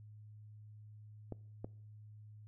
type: clicks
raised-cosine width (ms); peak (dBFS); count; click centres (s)
2; -29; 2; 1.323 / 1.645
effects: noise-tail reverb RT60 0.6 s tail -22 dB re dry + added 106 Hz sine -52 dBFS peak until 2.47 s